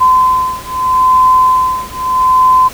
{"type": "beating tone pair", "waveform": "sine", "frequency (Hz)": [1024, 1024.79], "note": ["C6", "C6"], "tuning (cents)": [-38, -36], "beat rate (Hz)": 0.79, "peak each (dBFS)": -10, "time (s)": [0, 2.69], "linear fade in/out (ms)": 20, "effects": ["added 60 Hz sine -35 dBFS peak until 2.73 s", "pink hiss -30 dBFS RMS until 2.73 s"]}